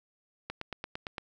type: click train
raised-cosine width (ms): 0.3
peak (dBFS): -20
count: 7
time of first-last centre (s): 0.5-1.182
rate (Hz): 8.8
effects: none